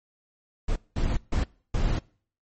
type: noise bursts at uneven times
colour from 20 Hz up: brown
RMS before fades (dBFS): -24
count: 4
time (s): 0.68-0.76 / 0.96-1.17 / 1.32-1.44 / 1.74-1.99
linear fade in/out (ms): 5
effects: noise-tail reverb RT60 0.5 s tail -24 dB re dry + MP3 32 kbps